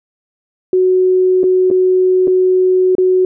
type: tone with dropouts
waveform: sine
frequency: 370 Hz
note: F#4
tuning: in tune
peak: -8 dBFS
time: 0.73-3.25 s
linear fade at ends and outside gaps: 2 ms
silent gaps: 1.433-1.439 / 1.703-1.711 / 2.273-2.278 / 2.952-2.982 s
effects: none